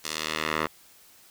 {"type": "tone with band-pass filter sweep", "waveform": "10% pulse", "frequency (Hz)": 78, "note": "D#2", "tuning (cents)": 5, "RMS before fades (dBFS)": -30, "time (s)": [0.04, 0.67], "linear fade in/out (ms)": 5, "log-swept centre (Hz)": [6200, 1300], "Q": 0.9, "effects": ["white hiss -55 dBFS RMS until 1.3 s"]}